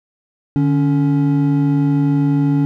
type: tone pair together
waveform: triangle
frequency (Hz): 148.09 / 280.6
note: D3 / C#4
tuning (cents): +15 / +21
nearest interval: major seventh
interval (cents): 1106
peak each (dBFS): -13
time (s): 0.56-2.65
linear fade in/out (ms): 0
effects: none